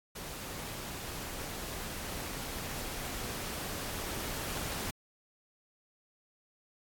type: noise with level ramp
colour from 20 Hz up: pink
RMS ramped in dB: -42 to -37 dBFS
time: 0.15-4.91 s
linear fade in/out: 10 ms
effects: AAC 64 kbps